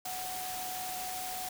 sine tone in noise, 740 Hz, F#5, in tune, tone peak -39 dBFS, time 0.05-1.49 s, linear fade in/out 5 ms, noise white, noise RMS -40 dBFS, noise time 0.05-1.49 s, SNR -2 dB, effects none

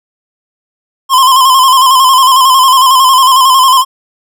square tone with vibrato, 1046 Hz, C6, 1 cent flat, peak -4 dBFS, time 1.09-3.85 s, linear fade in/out 50 ms, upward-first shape square, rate 11 Hz, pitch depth 49 cents each way, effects none

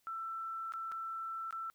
sine tone with dropouts, 1334 Hz, E6, 20 cents sharp, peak -38 dBFS, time 0.07-1.7 s, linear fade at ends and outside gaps 0 ms, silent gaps 0.722-0.737 / 0.917-0.921 / 1.508-1.526 s, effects white hiss -75 dBFS RMS until 1.74 s

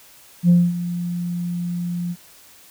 sine tone with ADSR envelope, 174.61 Hz, F3, in tune, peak -7 dBFS, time 0.43-2.16 s, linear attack 65 ms, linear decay 230 ms, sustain -15 dB, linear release 50 ms, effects tanh soft clip ceiling -7 dBFS + white hiss -48 dBFS RMS until 2.7 s

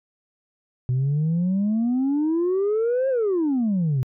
sine exponential two-way sweep, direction up then down, 123.47 to 543 to 123.47 Hz, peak -17 dBFS, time 0.89-4.03 s, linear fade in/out 0 ms, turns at 3.09 s, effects tanh soft clip ceiling -17 dBFS

